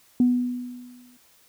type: tone with exponential decay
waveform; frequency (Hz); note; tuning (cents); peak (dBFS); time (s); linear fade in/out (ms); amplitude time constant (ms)
sine; 246.9; B3; 0; -13; 0.2-1.17; 2; 210
effects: tanh soft clip ceiling -9 dBFS + white hiss -58 dBFS RMS until 1.48 s